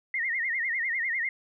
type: tone with vibrato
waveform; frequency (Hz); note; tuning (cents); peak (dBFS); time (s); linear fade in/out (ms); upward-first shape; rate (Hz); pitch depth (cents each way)
sine; 1975.5; B6; 0; -26; 0.14-1.29; 2; sine; 10; 150
effects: none